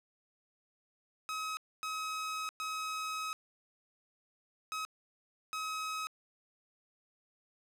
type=tone bursts at uneven times; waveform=sawtooth; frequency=1274 Hz; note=D#6; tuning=41 cents sharp; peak=-32 dBFS; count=5; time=1.29-1.57 / 1.83-2.49 / 2.6-3.33 / 4.72-4.85 / 5.53-6.07 s; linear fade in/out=0 ms; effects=low-pass 10000 Hz 12 dB/octave + 10-bit